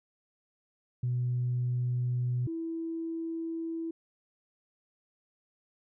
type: tone pair in turn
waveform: sine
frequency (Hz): 123.47 / 328.7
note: B2 / E4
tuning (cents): 0 / -5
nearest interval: octave + perfect fourth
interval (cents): 1695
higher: second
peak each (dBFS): -26 / -32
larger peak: first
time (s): 1.03-2.47 / 2.47-3.91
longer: neither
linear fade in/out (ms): 5
effects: tanh soft clip ceiling -23 dBFS